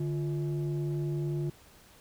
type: tone pair together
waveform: sine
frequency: 146.7 / 348.5 Hz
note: D3 / F4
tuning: -2 / -4 cents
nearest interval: octave + minor third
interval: 1498 cents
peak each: -28 / -33 dBFS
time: 0-1.5 s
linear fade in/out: 5 ms
effects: tanh soft clip ceiling -26 dBFS + pink hiss -57 dBFS RMS until 2 s